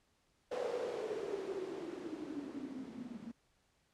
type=noise with low-pass filter sweep; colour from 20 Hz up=violet; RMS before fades=-42 dBFS; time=0.51-3.32 s; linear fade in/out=10 ms; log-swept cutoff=520 to 220 Hz; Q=9; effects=pink hiss -75 dBFS RMS until 3.93 s + low-pass 9000 Hz 12 dB/octave